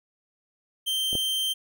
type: tone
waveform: 45% pulse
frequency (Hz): 3136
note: G7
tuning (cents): 0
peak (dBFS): -24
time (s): 0.86-1.54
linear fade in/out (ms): 20
type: clicks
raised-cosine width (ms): 2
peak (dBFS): -24 / -18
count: 2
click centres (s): 1.13 / 1.153
effects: none